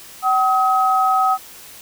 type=tone pair together; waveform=sine; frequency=761 / 1271 Hz; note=F#5 / D#6; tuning=+48 / +36 cents; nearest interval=major sixth; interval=888 cents; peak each=-16 dBFS; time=0.22-1.38 s; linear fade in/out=50 ms; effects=white hiss -40 dBFS RMS until 1.81 s